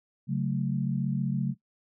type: chord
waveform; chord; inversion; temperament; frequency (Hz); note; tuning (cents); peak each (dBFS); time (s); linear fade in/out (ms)
sine; F# minor; second; equal; 138.59 / 185 / 220; C#3 / F#3 / A3; 0 / 0 / 0; -28 / -30 / -32; 0.27-1.55; 50
effects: noise-tail reverb RT60 0.1 s tail -17 dB re dry